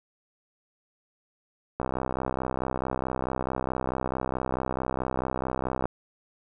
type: click train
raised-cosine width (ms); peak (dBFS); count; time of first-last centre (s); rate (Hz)
1; -14; 263; 1.8-5.856; 64.6
effects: none